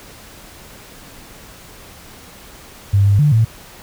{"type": "tone with pitch steps", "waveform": "sine", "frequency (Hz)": [99.6, 100.6, 148, 111.9], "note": ["G2", "G2", "D3", "A2"], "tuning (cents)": [28, 45, 14, 30], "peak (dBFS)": -9, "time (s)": [2.93, 3.45], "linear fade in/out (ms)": 10, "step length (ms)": 130, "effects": ["pink hiss -40 dBFS RMS until 3.82 s"]}